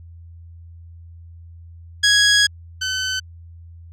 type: tone pair in turn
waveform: 15% pulse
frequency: 1661.2 / 1520.3 Hz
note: G#6 / F#6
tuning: 0 / +47 cents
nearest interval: major second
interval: 153 cents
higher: first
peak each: -5 / -14 dBFS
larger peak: first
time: 2.03-2.47 / 2.81-3.2 s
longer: first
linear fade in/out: 10 ms
effects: added 84 Hz sine -38 dBFS peak until 3.92 s + low-pass 8000 Hz 12 dB/octave